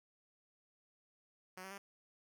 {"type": "tone with pitch steps", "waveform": "5% pulse", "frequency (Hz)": [185, 191.52, 198.28], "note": ["F#3", "G3", "G3"], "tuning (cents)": [0, -40, 20], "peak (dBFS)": -36, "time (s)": [1.57, 1.78], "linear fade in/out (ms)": 5, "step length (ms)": 70, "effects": []}